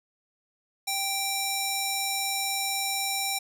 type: tone with band-pass filter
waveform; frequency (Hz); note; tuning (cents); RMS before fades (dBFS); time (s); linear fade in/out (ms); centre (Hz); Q
square; 784; G5; 0; -29; 0.87-3.39; 10; 9000; 0.55
effects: none